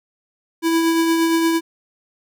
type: tone with tremolo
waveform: square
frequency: 329.6 Hz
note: E4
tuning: in tune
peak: -14 dBFS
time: 0.62-1.61 s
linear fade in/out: 50 ms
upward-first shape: triangle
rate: 8.6 Hz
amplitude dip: 35%
effects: none